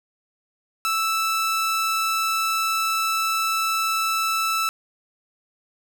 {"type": "tone", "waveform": "sawtooth", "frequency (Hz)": 1318.5, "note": "E6", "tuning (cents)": 0, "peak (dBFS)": -17, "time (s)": [0.85, 4.69], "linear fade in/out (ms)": 0, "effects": []}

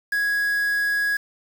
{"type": "tone with quantisation", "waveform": "triangle", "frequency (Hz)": 1661.2, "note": "G#6", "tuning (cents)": 0, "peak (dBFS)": -18, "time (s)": [0.12, 1.17], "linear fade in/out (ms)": 5, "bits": 6, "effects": []}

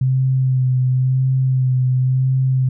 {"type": "tone with vibrato", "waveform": "sine", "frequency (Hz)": 129.6, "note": "C3", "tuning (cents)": -16, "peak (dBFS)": -13, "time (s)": [0.01, 2.69], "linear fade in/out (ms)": 5, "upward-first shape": "sine", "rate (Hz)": 0.95, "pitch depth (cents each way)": 24, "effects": []}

